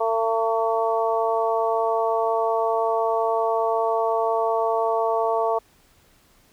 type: harmonic tone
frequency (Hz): 225.5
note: A3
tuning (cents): +43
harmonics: 2 / 3 / 4 / 5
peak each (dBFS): -24 / -23 / -26 / -28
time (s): 0-5.59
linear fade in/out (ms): 10
effects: pink hiss -58 dBFS RMS until 6.52 s